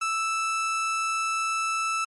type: tone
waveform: 30% pulse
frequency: 1318.5 Hz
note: E6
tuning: in tune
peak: -22 dBFS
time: 0.01-2.05 s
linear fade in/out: 10 ms
effects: MP3 48 kbps